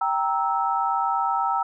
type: chord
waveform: sine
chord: E diminished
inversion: first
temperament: equal with one note detuned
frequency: 784 / 932.3 / 1309.4 Hz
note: G5 / Bb5 / E6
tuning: 0 / 0 / -12 cents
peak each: -25 dBFS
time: 0.01-1.63 s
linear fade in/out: 5 ms
effects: none